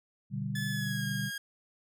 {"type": "chord", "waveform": "sine", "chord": "G major", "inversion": "first", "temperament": "just", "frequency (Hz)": [122.5, 147, 196], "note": ["B2", "D3", "G3"], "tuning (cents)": [-14, 2, 0], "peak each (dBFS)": -36, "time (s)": [0.3, 1.31], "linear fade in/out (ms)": 50}
{"type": "tone with pitch glide", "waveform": "sawtooth", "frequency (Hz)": [1724, 1629.1], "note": ["A6", "G#6"], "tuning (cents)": [-36, -34], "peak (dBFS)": -32, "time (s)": [0.55, 1.38], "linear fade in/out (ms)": 5, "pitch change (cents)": -98, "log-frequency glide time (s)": [0.7, 1.04]}
{"effects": []}